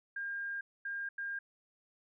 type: tone bursts at uneven times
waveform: sine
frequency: 1608 Hz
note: G6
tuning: 44 cents sharp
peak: -36 dBFS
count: 3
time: 0.16-0.61 / 0.85-1.09 / 1.18-1.39 s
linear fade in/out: 5 ms
effects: none